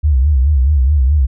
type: tone with vibrato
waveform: sine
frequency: 69.5 Hz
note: C#2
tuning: 5 cents sharp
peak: -8 dBFS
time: 0.03-1.27 s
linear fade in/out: 20 ms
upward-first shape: sine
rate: 4.7 Hz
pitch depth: 170 cents each way
effects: none